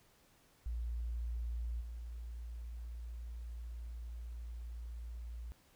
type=tone with level steps; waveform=sine; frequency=58.27 Hz; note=A#1; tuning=in tune; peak=-36 / -42 dBFS; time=0.66-5.52 s; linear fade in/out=0 ms; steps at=1.8 s; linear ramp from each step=20 ms; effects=pink hiss -68 dBFS RMS until 5.75 s